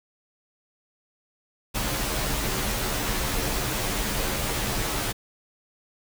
pink noise with comb filter, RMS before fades -27 dBFS, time 1.74-5.13 s, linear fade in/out 20 ms, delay 12 ms, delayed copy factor -0.85, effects none

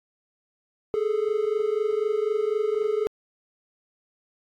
triangle tone pair together, 415.3 / 439.3 Hz, G#4 / A4, 0 / -3 cents, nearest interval minor second, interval 97 cents, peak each -23 dBFS, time 0.94-3.07 s, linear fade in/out 0 ms, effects AAC 64 kbps

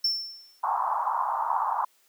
triangle tone with exponential decay, 5390 Hz, E8, 38 cents sharp, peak -19 dBFS, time 0.04-0.6 s, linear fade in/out 5 ms, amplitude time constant 120 ms
pink band-pass noise, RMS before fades -27 dBFS, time 0.63-1.85 s, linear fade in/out 10 ms, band 830 to 1100 Hz, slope 48 dB/octave
effects white hiss -64 dBFS RMS until 2.08 s + high-pass 300 Hz 12 dB/octave

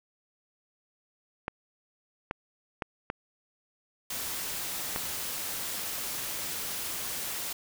clicks, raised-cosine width 0.5 ms, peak -16 dBFS, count 5, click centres 1.481 / 2.311 / 2.822 / 3.101 / 4.961 s
white noise, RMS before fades -35 dBFS, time 4.1-7.53 s, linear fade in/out 5 ms
effects none

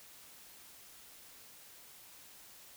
silence, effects white hiss -56 dBFS RMS until 2.76 s

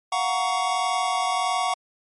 square chord, Gb major seventh, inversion third, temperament equal with one note detuned, 698.5 / 740 / 932.3 / 1122.3 Hz, F5 / Gb5 / Bb5 / Db6, 0 / 0 / 0 / +21 cents, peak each -31 / -26 / -31 / -27 dBFS, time 0.12-1.74 s, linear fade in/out 5 ms, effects low-pass 12000 Hz 12 dB/octave + MP3 48 kbps

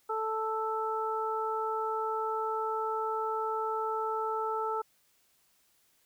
harmonic tone, 440 Hz, A4, in tune, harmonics 1 / 2 / 3, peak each -34 / -34 / -34 dBFS, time 0.09-4.82 s, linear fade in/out 10 ms, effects white hiss -69 dBFS RMS until 6.05 s

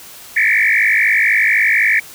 sine tone with frequency modulation, 2033 Hz, B6, 50 cents sharp, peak -10 dBFS, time 0.36-2 s, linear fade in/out 10 ms, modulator 52 Hz, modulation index 5.6, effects white hiss -37 dBFS RMS until 2.14 s

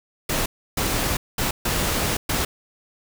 pink noise bursts at uneven times, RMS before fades -23 dBFS, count 5, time 0.29-0.46 / 0.77-1.17 / 1.38-1.51 / 1.65-2.17 / 2.29-2.45 s, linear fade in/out 5 ms, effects none

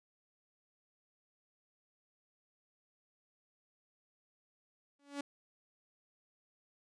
sawtooth tone with exponential growth, 283.8 Hz, C#4, 41 cents sharp, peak -31 dBFS, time 4.99-5.21 s, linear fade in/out 5 ms, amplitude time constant 46 ms, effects resampled to 22050 Hz

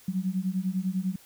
sine beating tone pair, 182.1 / 192.1 Hz, F#3 / G3, -27 / -35 cents, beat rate 10 Hz, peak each -29 dBFS, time 0.08-1.16 s, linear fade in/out 5 ms, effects white hiss -55 dBFS RMS until 1.25 s

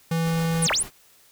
square tone, 164.81 Hz, E3, in tune, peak -22 dBFS, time 0.11-0.67 s, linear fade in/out 5 ms
pink noise with tremolo, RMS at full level -38 dBFS, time 0.23-0.91 s, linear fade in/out 50 ms, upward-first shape sine, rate 6.7 Hz, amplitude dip 40%
sine linear two-way sweep, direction down then up, 11000 to 457.1 to 11000 Hz, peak -20 dBFS, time 0.62-0.83 s, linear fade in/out 5 ms, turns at 0.71 s
effects white hiss -56 dBFS RMS until 1.31 s

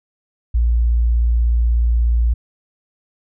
sine tone, 58.27 Hz, A#1, in tune, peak -12 dBFS, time 0.54-2.34 s, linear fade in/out 10 ms, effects none

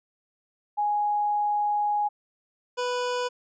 sine / 25% pulse tone pair in turn, 830.6 / 493.9 Hz, G#5 / B4, 0 / 0 cents, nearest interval major sixth, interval 900 cents, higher first, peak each -22 dBFS, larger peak neither, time 0.77-2.09 / 2.77-3.29 s, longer first, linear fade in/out 20 ms, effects resampled to 16000 Hz

